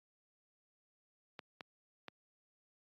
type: clicks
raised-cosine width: 0.3 ms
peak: -29 dBFS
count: 3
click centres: 1.392 / 1.608 / 2.083 s
effects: high-pass 150 Hz 12 dB/octave + AAC 48 kbps